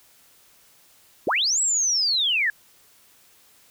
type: linear two-way sweep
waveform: sine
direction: up then down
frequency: 222.2 to 7880 to 1656 Hz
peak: -19 dBFS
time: 1.27-2.5 s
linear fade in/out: 2 ms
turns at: 1.61 s
effects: white hiss -56 dBFS RMS until 3.7 s